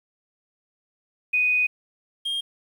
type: tone pair in turn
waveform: sine / triangle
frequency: 2489 / 3221 Hz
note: D#7 / G7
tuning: 0 / +46 cents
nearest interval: major third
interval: 446 cents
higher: second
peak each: -18 / -23 dBFS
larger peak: first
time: 1.33-1.67 / 2.25-2.41 s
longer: first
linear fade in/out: 10 ms
effects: 9-bit